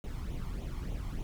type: noise with flanger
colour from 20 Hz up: brown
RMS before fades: -37 dBFS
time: 0.04-1.23 s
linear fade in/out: 0 ms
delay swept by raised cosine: 0.3 to 0.96 ms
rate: 3.4 Hz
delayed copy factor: +0.65
effects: none